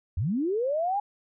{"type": "linear sweep", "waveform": "sine", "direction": "up", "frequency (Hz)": [71, 834], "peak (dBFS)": -24, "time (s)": [0.17, 1], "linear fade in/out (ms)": 5, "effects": []}